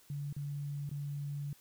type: tone with dropouts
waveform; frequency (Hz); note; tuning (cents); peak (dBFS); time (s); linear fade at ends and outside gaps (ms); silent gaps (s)
sine; 143.4; D3; -41; -36; 0.1-1.53; 2; 0.327-0.364 / 0.893-0.913
effects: white hiss -63 dBFS RMS until 1.6 s